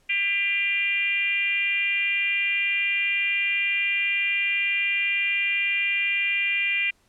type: tone with frequency modulation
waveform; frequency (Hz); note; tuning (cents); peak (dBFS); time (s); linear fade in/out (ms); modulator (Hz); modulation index
sine; 2386; D7; +27; -21; 0.09-6.91; 10; 392; 1
effects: pink hiss -64 dBFS RMS until 7.08 s + low-pass 11000 Hz 12 dB/octave